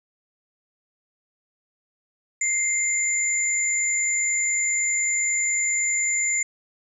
sine tone pair together, 2093 / 7085 Hz, C7 / A8, 0 / +11 cents, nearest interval octave + major sixth, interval 2111 cents, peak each -25 / -22 dBFS, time 2.41-6.43 s, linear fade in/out 5 ms, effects none

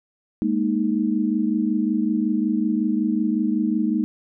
sine chord, Ab suspended second, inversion none, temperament equal, 207.7 / 233.1 / 311.1 Hz, Ab3 / Bb3 / Eb4, 0 / 0 / 0 cents, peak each -23 dBFS, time 0.42-4.04 s, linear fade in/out 0 ms, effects none

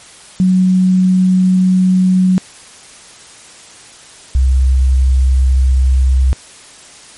sine tone pair in turn, 185 / 65.23 Hz, F#3 / C2, 0 / -5 cents, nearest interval octave + tritone, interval 1805 cents, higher first, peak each -7 dBFS, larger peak neither, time 0.4-2.38 / 4.35-6.33 s, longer neither, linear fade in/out 0 ms, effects white hiss -38 dBFS RMS until 7.17 s + MP3 48 kbps

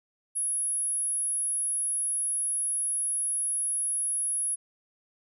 sine tone, 10720 Hz, E9, 28 cents sharp, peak -26 dBFS, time 0.35-4.56 s, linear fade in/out 20 ms, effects none

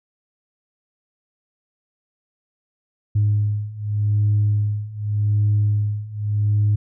sine beating tone pair, 103.83 / 104.68 Hz, G#2 / G#2, 0 / +14 cents, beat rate 0.85 Hz, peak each -20 / -18 dBFS, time 3.15-6.76 s, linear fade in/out 10 ms, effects tanh soft clip ceiling -11 dBFS

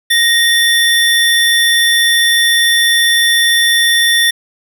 square tone pair together, 1864.7 / 3520 Hz, A#6 / A7, 0 / 0 cents, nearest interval major seventh, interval 1100 cents, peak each -12 dBFS, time 0.1-4.31 s, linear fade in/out 10 ms, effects none

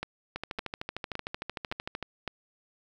two click trains, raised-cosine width 0.3 ms, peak -18 / -17 dBFS, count 23 / 5, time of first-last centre 0.36-2.027 / 0.03-2.277 s, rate 13.2 / 1.78 Hz, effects 9-bit

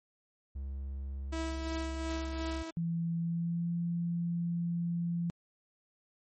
triangle tone, 68 Hz, C#2, 33 cents flat, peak -34 dBFS, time 0.55-2.63 s, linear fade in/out 10 ms
sawtooth tone with tremolo, 325.3 Hz, E4, 23 cents flat, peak -30 dBFS, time 1.32-2.71 s, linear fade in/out 10 ms, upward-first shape triangle, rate 2.8 Hz, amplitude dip 50%
sine tone with pitch glide, 167.6 to 171.02 Hz, E3 to F3, +29 to -36 cents, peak -30 dBFS, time 2.77-5.3 s, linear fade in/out 0 ms, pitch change +35 cents, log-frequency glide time 3.17-3.72 s
effects MP3 32 kbps

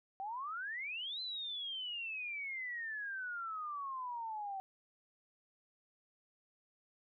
sine exponential two-way sweep, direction up then down, 755 to 4095 to 762 Hz, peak -39 dBFS, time 0.2-4.6 s, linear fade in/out 0 ms, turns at 1.21 s, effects none

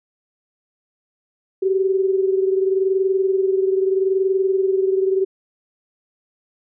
sine tone pair together, 380.7 / 401.5 Hz, F#4 / G4, +49 / +41 cents, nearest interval minor second, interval 92 cents, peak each -16 / -23 dBFS, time 1.62-5.25 s, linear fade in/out 10 ms, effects none

